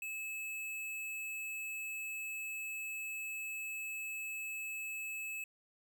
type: tone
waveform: square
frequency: 2600 Hz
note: E7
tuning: 24 cents flat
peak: -40 dBFS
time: 0.02-5.44 s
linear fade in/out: 2 ms
effects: none